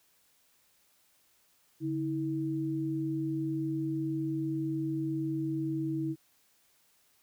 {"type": "tone pair together", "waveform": "sine", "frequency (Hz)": [143.12, 321.3], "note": ["D3", "E4"], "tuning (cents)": [-44, -44], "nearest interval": "octave + major second", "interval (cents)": 1400, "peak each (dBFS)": [-35, -31], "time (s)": [1.8, 6.16], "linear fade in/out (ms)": 50, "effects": ["white hiss -68 dBFS RMS until 7.22 s"]}